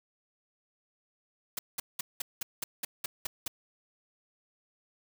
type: noise bursts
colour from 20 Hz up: white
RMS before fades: -34 dBFS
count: 10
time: 1.57-3.48 s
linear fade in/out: 5 ms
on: 20 ms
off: 190 ms
effects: none